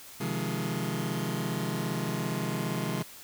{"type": "chord", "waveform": "sawtooth", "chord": "F minor seventh", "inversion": "second", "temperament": "just", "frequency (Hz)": [130.96, 157.15, 174.61, 209.5], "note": ["C3", "Eb3", "F3", "Ab3"], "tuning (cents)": [2, 18, 0, 15], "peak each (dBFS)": -31, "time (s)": [0.2, 3.03], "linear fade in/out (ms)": 10, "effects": ["white hiss -48 dBFS RMS until 3.23 s"]}